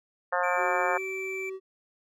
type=harmonic tone; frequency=178.5 Hz; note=F3; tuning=38 cents sharp; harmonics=3 / 4 / 5 / 6 / 7 / 8 / 9 / 10; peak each=-30 / -31 / -32 / -33 / -33 / -34 / -35 / -35 dBFS; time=0.32-0.98 s; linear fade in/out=10 ms
type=tone; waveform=triangle; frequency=2332 Hz; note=D7; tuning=13 cents flat; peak=-32 dBFS; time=0.43-1.5 s; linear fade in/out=10 ms
type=tone with pitch glide; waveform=triangle; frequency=371.9 to 380.8 Hz; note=F#4 to F#4; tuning=+9 to +50 cents; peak=-32 dBFS; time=0.56-1.6 s; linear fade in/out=50 ms; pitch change=+41 cents; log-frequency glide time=0.81-1 s
effects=none